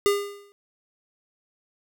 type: tone with exponential decay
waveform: square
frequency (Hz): 405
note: G#4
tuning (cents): -43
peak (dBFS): -16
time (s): 0.06-0.52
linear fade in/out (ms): 0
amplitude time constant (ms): 100
effects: none